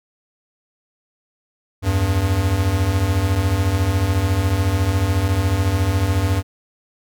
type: beating tone pair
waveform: square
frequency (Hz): 82.7 / 96.7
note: E2 / G2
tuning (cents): +6 / -23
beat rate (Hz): 14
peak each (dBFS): -22 / -18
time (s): 1.82-6.43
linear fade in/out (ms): 50
effects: none